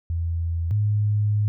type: tone pair in turn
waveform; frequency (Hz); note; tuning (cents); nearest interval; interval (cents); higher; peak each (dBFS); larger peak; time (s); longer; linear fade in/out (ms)
sine; 83.7 / 104.77; E2 / G#2; +27 / +16; major third; 389; second; -22 / -18; second; 0.1-0.71 / 0.71-1.48; second; 0
effects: none